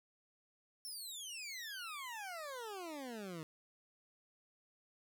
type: exponential sweep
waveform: 20% pulse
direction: down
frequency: 5470 to 153.3 Hz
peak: -39 dBFS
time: 0.85-3.43 s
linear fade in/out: 0 ms
effects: none